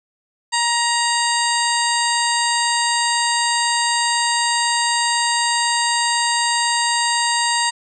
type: harmonic tone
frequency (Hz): 942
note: A#5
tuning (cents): +18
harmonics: 1 / 2 / 3 / 4 / 5 / 7 / 8 / 9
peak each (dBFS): -20 / -23 / -27 / -27 / -24 / -30 / -26 / -27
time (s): 0.52-7.71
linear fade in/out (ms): 20
effects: none